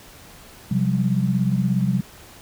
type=chord; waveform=sine; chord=C suspended fourth; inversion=none; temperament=equal with one note detuned; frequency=130.81 / 179.11 / 196 Hz; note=C3 / F3 / G3; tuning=0 / +44 / 0 cents; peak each=-22 dBFS; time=0.71-2.01 s; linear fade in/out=5 ms; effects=pink hiss -45 dBFS RMS until 2.41 s